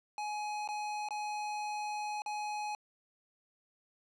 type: tone with dropouts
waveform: square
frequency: 840 Hz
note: G#5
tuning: 19 cents sharp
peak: -36 dBFS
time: 0.18-2.75 s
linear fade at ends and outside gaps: 1 ms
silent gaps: 0.676-0.688 / 1.087-1.107 / 2.22-2.261 s
effects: low-pass 7000 Hz 12 dB/octave